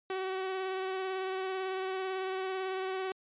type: tone with vibrato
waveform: sawtooth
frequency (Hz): 378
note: F#4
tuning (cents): +37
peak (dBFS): -29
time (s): 0.1-3.12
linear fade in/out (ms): 2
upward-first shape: sine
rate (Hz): 18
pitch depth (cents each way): 19
effects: resampled to 8000 Hz